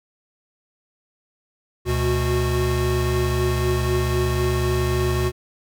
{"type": "tone cluster", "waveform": "square", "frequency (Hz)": [72.3, 123.2, 365.8], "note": ["D2", "B2", "F#4"], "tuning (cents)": [-27, -4, -20], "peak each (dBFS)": -24, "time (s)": [1.85, 5.32], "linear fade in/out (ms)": 50, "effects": []}